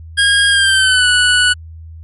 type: tone with pitch glide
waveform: 25% pulse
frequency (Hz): 1629 to 1476.6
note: G#6 to F#6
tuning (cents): -34 to -4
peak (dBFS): -5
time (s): 0.17-1.54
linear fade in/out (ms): 20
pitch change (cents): -170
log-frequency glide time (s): 0.49-1.07
effects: added 81 Hz sine -30 dBFS peak until 2.03 s + MP3 48 kbps